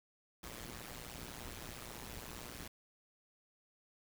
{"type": "noise with amplitude modulation", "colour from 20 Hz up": "pink", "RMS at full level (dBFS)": -44, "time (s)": [0.43, 2.68], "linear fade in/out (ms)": 5, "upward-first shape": "sine", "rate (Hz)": 120, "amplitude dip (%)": 100, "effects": []}